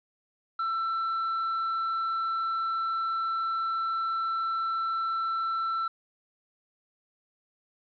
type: tone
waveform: triangle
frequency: 1337 Hz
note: E6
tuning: 24 cents sharp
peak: -25 dBFS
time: 0.59-5.88 s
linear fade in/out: 5 ms
effects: resampled to 11025 Hz + 10-bit